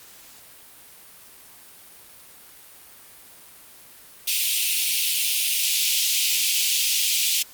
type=high-pass noise; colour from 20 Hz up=pink; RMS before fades=-22 dBFS; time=4.27-7.43 s; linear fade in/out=10 ms; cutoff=2500 Hz; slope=48 dB/octave; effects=white hiss -47 dBFS RMS until 7.53 s + Opus 48 kbps